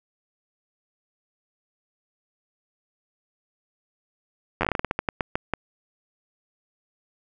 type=slowing click train; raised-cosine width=0.5 ms; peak=-8 dBFS; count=16; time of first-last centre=4.61-5.537 s; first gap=10 ms; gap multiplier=1.23; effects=none